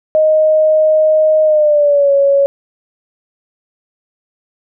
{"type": "tone with pitch glide", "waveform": "sine", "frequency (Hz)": [622.3, 557.6], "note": ["D#5", "C#5"], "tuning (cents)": [0, 10], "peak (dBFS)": -7, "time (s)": [0.15, 2.46], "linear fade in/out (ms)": 0, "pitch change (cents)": -190, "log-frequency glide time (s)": [1.44, 2.12], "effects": []}